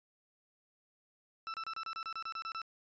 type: tone bursts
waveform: 40% pulse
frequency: 1327 Hz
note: E6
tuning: 11 cents sharp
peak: -37 dBFS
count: 12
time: 1.47-2.617 s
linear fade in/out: 0 ms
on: 69 ms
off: 29 ms
effects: resampled to 16000 Hz